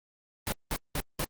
pink noise bursts, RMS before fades -30 dBFS, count 4, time 0.47-1.244 s, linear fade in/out 0 ms, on 51 ms, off 190 ms, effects Opus 32 kbps

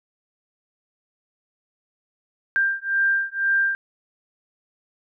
sine beating tone pair, 1586 / 1588 Hz, G6 / G6, +20 / +22 cents, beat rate 2 Hz, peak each -22 / -22 dBFS, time 2.56-3.75 s, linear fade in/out 0 ms, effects none

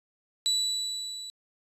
35% pulse tone with level ramp, 3946 Hz, B7, 2 cents flat, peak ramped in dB -20 to -36 dBFS, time 0.46-1.3 s, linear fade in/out 0 ms, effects resampled to 32000 Hz

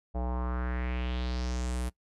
square tone with low-pass filter sweep, 61.8 Hz, B1, 2 cents sharp, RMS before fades -32 dBFS, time 0.14-1.9 s, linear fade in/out 20 ms, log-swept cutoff 700 to 11000 Hz, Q 3, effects noise-tail reverb RT60 0.1 s tail -21 dB re dry

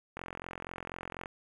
click train, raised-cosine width 0.5 ms, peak -24 dBFS, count 49, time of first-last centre 0.17-1.258 s, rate 44.1 Hz, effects 9-bit

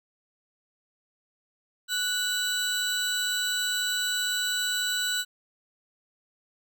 30% pulse tone pair together, 1480 / 3949 Hz, F#6 / B7, 0 / -1 cents, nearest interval octave + perfect fourth, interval 1699 cents, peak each -26 dBFS, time 1.88-5.25 s, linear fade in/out 50 ms, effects none

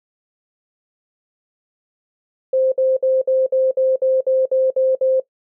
sine tone bursts, 523.3 Hz, C5, in tune, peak -13 dBFS, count 11, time 2.53-5.2 s, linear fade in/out 5 ms, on 190 ms, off 58 ms, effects noise-tail reverb RT60 0.1 s tail -17 dB re dry

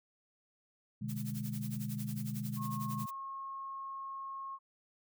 sine chord, G# diminished, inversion first, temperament just, 124.59 / 149.51 / 207.7 Hz, B2 / D3 / G#3, +16 / +31 / 0 cents, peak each -40 / -42 / -39 dBFS, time 1.01-3.06 s, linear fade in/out 10 ms
blue noise with tremolo, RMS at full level -46 dBFS, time 1.08-3.11 s, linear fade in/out 20 ms, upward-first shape sine, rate 11 Hz, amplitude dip 90%
sine tone, 1084 Hz, C#6, 39 cents flat, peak -40 dBFS, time 2.56-4.59 s, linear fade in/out 50 ms
effects none

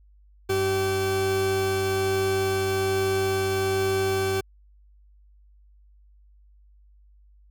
40% pulse tone pair together, 96.6 / 385.2 Hz, G2 / G4, -25 / -30 cents, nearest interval 2 octaves, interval 2395 cents, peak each -29 / -22 dBFS, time 0.49-4.41 s, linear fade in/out 10 ms, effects added 50 Hz sine -52 dBFS peak until 7.5 s

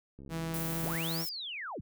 click train, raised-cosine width 3 ms, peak -36 dBFS, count 53, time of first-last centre 0.19-0.95 s, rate 68.4 Hz
sawtooth tone, 163.8 Hz, E3, 11 cents flat, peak -30 dBFS, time 0.29-1.26 s, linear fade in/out 50 ms
violet noise, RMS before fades -39 dBFS, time 0.54-1.29 s, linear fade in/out 0 ms
sine linear two-way sweep, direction up then down, 34.65 to 5588 to 34.65 Hz, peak -37 dBFS, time 0.83-1.81 s, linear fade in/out 10 ms, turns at 1.23 s
effects none

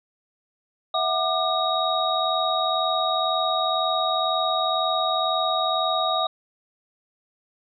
sine tone cluster, 654 / 736 / 1198 / 3782 Hz, E5 / F#5 / D6 / A#7, -14 / -9 / +34 / +24 cents, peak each -26 dBFS, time 0.94-6.27 s, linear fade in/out 5 ms, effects none

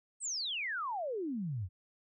sine exponential sweep, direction down, 8590 to 83.4 Hz, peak -34 dBFS, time 0.2-1.69 s, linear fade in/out 50 ms, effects none

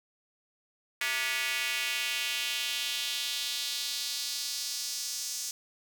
square tone with high-pass filter sweep, 130.81 Hz, C3, in tune, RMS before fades -33 dBFS, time 1.01-5.51 s, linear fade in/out 2 ms, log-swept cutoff 2000 to 6000 Hz, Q 2.2, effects 9-bit

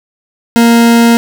40% pulse tone, 233.1 Hz, A#3, in tune, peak -3 dBFS, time 0.56-1.17 s, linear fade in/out 0 ms, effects none

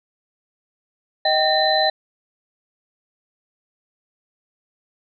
sine tone cluster, 626 / 776 / 1824 / 4028 Hz, D#5 / G5 / A#6 / B7, +10 / -18 / -38 / +33 cents, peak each -20 / -20 / -24 / -20 dBFS, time 1.25-1.9 s, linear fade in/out 5 ms, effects none

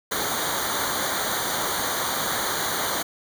pink noise with comb filter, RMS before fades -26 dBFS, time 0.11-3.03 s, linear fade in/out 10 ms, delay 0.38 ms, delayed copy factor -1, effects none

